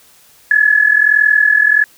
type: tone with amplitude modulation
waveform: sine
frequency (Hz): 1705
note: G#6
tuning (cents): +45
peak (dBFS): -4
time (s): 0.51-1.84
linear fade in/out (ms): 2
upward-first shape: sine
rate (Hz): 41.4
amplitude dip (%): 80
effects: white hiss -47 dBFS RMS until 1.97 s